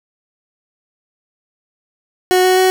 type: tone with pitch steps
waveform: 30% pulse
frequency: 367.3 / 370.3 / 373.3 Hz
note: F#4 / F#4 / F#4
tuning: -13 / +1 / +15 cents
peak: -7 dBFS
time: 2.31-2.7 s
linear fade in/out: 0 ms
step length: 130 ms
effects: none